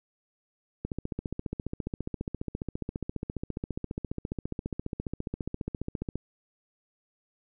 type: click train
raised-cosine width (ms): 3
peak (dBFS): -19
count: 79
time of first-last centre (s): 0.85-6.156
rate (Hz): 14.7
effects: none